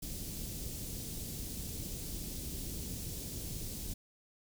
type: band-stop noise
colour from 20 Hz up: pink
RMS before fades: -41 dBFS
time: 0.02-3.94 s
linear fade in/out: 10 ms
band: 290 to 5300 Hz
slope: 12 dB/octave
effects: none